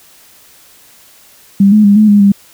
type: tone with pitch steps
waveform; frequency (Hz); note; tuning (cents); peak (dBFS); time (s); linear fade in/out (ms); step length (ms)
sine; 198 / 212.6 / 202.1 / 214.2 / 204.9 / 199.7; G3 / G#3 / G#3 / A3 / G#3 / G3; +18 / +41 / -47 / -46 / -23 / +32; -3; 1.6-2.32; 5; 120
effects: white hiss -43 dBFS RMS until 2.53 s